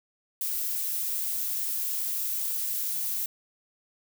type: noise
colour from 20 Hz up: violet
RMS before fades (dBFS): -30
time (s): 0.41-3.26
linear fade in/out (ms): 2
effects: none